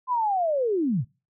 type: linear sweep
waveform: sine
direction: down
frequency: 1033 to 97.1 Hz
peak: -21 dBFS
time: 0.07-1.05 s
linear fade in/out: 50 ms
effects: noise-tail reverb RT60 0.3 s tail -24 dB re dry